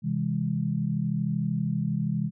sine chord, C augmented, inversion none, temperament just, 130.81 / 163.52 / 204.4 Hz, C3 / E3 / G#3, 0 / -14 / -27 cents, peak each -30 / -28 / -29 dBFS, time 0.02-2.31 s, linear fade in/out 50 ms, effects none

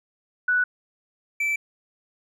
sine / triangle tone pair in turn, 1480 / 2323 Hz, F#6 / D7, 0 / -20 cents, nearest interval minor sixth, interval 780 cents, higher second, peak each -18 / -20 dBFS, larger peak first, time 0.48-0.64 / 1.4-1.56 s, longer neither, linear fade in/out 5 ms, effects none

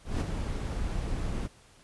brown noise with ADSR envelope, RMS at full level -26 dBFS, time 0.04-1.48 s, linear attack 170 ms, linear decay 16 ms, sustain -6 dB, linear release 23 ms, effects pink hiss -58 dBFS RMS until 1.83 s + resampled to 24000 Hz

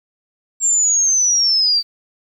sine linear sweep, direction down, 7459 to 4600 Hz, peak -12 dBFS, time 0.6-1.83 s, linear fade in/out 50 ms, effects 8-bit

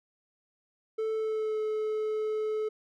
triangle tone with pitch glide, 440 to 431.4 Hz, A4 to A4, 0 to -34 cents, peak -26 dBFS, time 0.98-2.69 s, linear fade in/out 10 ms, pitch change -34 cents, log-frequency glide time 1.13-1.6 s, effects none

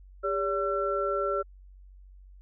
sine tone cluster, 401.8 / 571 / 1350 Hz, G4 / D5 / E6, +43 / -49 / +41 cents, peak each -30 dBFS, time 0.23-1.43 s, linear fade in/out 20 ms, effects added 47 Hz sine -48 dBFS peak until 2.41 s

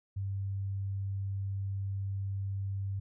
sine tone, 98 Hz, G2, in tune, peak -32 dBFS, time 0.16-3 s, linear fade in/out 10 ms, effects none

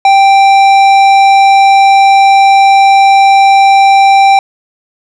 sine tone with tanh clipping, 785 Hz, G5, 2 cents sharp, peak -4 dBFS, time 0.05-4.39 s, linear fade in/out 2 ms, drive 13 dB, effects none

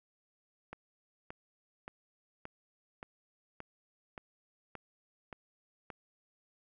click train, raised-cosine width 0.5 ms, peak -28 dBFS, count 10, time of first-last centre 0.73-5.902 s, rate 1.74 Hz, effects none

